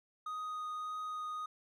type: tone with vibrato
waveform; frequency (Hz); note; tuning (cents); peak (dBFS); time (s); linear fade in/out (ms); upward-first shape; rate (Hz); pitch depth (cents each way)
triangle; 1244.5; D#6; 0; -36; 0.26-1.46; 5; triangle; 1.7; 9
effects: none